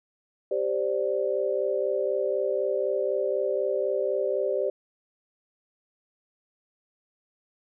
sine chord, G suspended fourth, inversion none, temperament equal, 392 / 523.3 / 587.3 Hz, G4 / C5 / D5, 0 / 0 / 0 cents, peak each -28 dBFS, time 0.51-4.7 s, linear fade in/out 5 ms, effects none

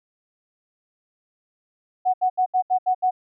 sine tone bursts, 740 Hz, F#5, in tune, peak -16 dBFS, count 7, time 2.05-3.11 s, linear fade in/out 20 ms, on 88 ms, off 74 ms, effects none

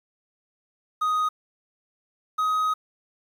triangle tone pair in turn, 1248 / 1259.6 Hz, D#6 / D#6, +5 / +21 cents, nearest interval unison, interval 16 cents, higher second, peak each -19 dBFS, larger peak neither, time 1.01-1.29 / 2.38-2.74 s, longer second, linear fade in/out 10 ms, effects 9-bit

